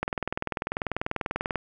click train, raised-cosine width 0.5 ms, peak -12 dBFS, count 32, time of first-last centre 0.03-1.557 s, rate 20.3 Hz, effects none

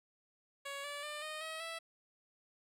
10% pulse tone with pitch steps, 559 / 577.7 / 597 / 617 / 637.7 / 659 Hz, C#5 / D5 / D5 / D#5 / D#5 / E5, +14 / -29 / +28 / -15 / +42 / -1 cents, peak -33 dBFS, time 0.65-1.79 s, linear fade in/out 10 ms, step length 190 ms, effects low-pass 12000 Hz 12 dB/octave

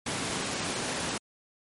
pink high-pass noise, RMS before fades -32 dBFS, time 0.06-1.18 s, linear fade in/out 5 ms, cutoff 140 Hz, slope 12 dB/octave, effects MP3 48 kbps

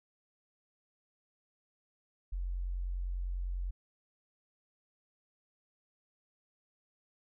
sine tone, 45.01 Hz, F#1, 47 cents flat, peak -33 dBFS, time 2.32-3.71 s, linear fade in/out 10 ms, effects none

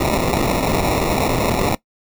white noise with sample-and-hold, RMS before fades -18 dBFS, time 0-1.75 s, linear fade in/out 5 ms, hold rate 1575 Hz, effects noise-tail reverb RT60 0.1 s tail -20 dB re dry

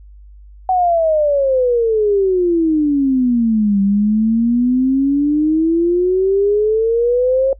sine exponential two-way sweep, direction down then up, 754 to 196 to 543 Hz, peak -11 dBFS, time 0.69-7.53 s, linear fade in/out 2 ms, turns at 3.81 s, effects noise-tail reverb RT60 0.1 s tail -23 dB re dry + added 50 Hz sine -37 dBFS peak until 7.59 s

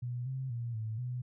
sine tone with pitch steps, 122.4 / 131.8 / 118.3 / 110 / 124.3 Hz, B2 / C3 / A#2 / A2 / B2, -15 / +13 / +26 / 0 / +12 cents, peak -34 dBFS, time 0.02-1.22 s, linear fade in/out 10 ms, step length 240 ms, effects none

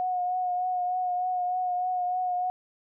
sine tone with vibrato, 727 Hz, F#5, 31 cents flat, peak -25 dBFS, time 0-2.5 s, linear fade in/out 0 ms, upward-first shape triangle, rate 3.3 Hz, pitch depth 28 cents each way, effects none

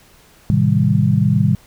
sine chord, A half-diminished seventh, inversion none, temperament just, 110 / 132 / 158.4 / 198 Hz, A2 / C3 / Eb3 / G3, 0 / +16 / +31 / +18 cents, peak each -17 dBFS, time 0.5-1.55 s, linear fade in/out 0 ms, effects pink hiss -49 dBFS RMS until 1.66 s

